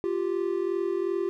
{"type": "tone pair together", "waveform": "triangle", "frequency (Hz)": [348.6, 391.3], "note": ["F4", "G4"], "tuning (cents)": [-3, -3], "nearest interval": "major second", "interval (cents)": 200, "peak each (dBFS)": -26, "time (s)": [0.04, 1.29], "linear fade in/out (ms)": 0, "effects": []}